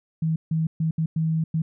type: tone bursts at uneven times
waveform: sine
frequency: 160.5 Hz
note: E3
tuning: 46 cents flat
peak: -20 dBFS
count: 6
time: 0.22-0.36 / 0.51-0.67 / 0.8-0.91 / 0.98-1.06 / 1.16-1.44 / 1.54-1.62 s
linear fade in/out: 5 ms
effects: none